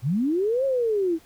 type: linear two-way sweep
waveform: sine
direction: up then down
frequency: 110 to 551 to 312 Hz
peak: -20 dBFS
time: 0.02-1.19 s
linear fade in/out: 50 ms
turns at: 0.65 s
effects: pink hiss -55 dBFS RMS until 1.25 s

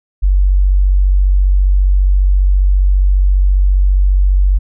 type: tone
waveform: sine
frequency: 47.38 Hz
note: F#1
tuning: 42 cents sharp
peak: -7 dBFS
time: 0.22-4.59 s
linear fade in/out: 20 ms
effects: none

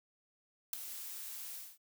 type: noise with ADSR envelope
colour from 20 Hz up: blue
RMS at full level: -30 dBFS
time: 0.73-1.78 s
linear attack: 4 ms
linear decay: 5 ms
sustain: -15 dB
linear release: 230 ms
effects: none

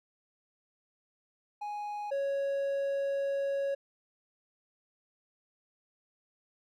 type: tone pair in turn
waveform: triangle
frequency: 830.6 / 554.4 Hz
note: G#5 / C#5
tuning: 0 / 0 cents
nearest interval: perfect fifth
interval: 700 cents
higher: first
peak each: -33 / -27 dBFS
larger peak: second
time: 1.61-2.11 / 2.11-3.75 s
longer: second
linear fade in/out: 10 ms
effects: none

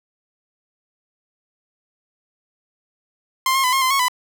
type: tone with pitch steps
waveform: sawtooth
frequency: 1051 / 1073 / 1007 / 1072 / 1034 / 1100 / 999 Hz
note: C6 / C6 / B5 / C6 / C6 / C#6 / B5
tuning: +7 / +43 / +33 / +42 / -21 / -14 / +20 cents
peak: -12 dBFS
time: 3.46-4.083 s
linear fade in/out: 2 ms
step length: 89 ms
effects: none

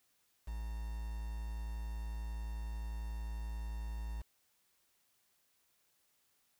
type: tone with quantisation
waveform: triangle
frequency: 55.6 Hz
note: A1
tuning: 19 cents sharp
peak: -36 dBFS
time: 0.47-4.22 s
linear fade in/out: 10 ms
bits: 9
effects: white hiss -75 dBFS RMS until 6.59 s

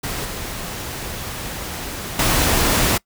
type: noise with level steps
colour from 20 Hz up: pink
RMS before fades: -26 / -29 / -17 dBFS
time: 0.03-2.98 s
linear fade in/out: 10 ms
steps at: 0.25 / 2.19 s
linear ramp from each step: 2 ms
effects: noise-tail reverb RT60 0.1 s tail -23 dB re dry

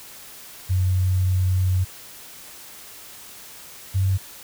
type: tone pair in turn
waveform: sine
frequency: 92.5 / 95.65 Hz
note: F#2 / G2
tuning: 0 / -42 cents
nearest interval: minor second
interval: 58 cents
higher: second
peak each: -17 / -17 dBFS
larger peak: neither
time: 0.69-1.85 / 3.94-4.18 s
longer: first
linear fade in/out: 20 ms
effects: white hiss -42 dBFS RMS until 4.43 s

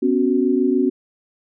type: chord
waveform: sine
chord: B suspended second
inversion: none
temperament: equal with one note detuned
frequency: 250.4 / 277.2 / 370 Hz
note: B3 / C#4 / F#4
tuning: +24 / 0 / 0 cents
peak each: -19 dBFS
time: 0.02-0.9 s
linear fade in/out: 10 ms
effects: none

